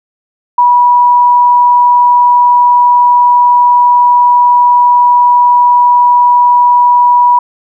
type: tone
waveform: sine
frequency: 974 Hz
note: B5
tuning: 24 cents flat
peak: -3 dBFS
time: 0.58-7.39 s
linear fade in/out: 5 ms
effects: none